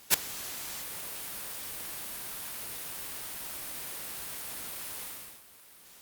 white noise with ADSR envelope, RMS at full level -18 dBFS, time 0.1-5.45 s, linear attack 41 ms, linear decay 3 ms, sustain -21 dB, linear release 430 ms, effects white hiss -54 dBFS RMS until 6.01 s + Opus 48 kbps

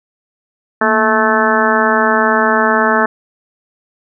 harmonic tone with a mistuned harmonic, 217.9 Hz, A3, 17 cents flat, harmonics 1 / 2 / 3 / 4 / 5 / 6 / 7 / 8, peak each -18 / -18 / -18 / -18 / -18 / -18 / -18 / -18 dBFS, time 0.81-3.06 s, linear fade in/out 5 ms, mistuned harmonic 1, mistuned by +100 cents, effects none

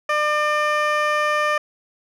15% pulse tone with band-pass filter, 600 Hz, D5, 37 cents sharp, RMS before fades -20 dBFS, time 0.09-1.58 s, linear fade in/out 5 ms, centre 1200 Hz, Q 0.68, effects none

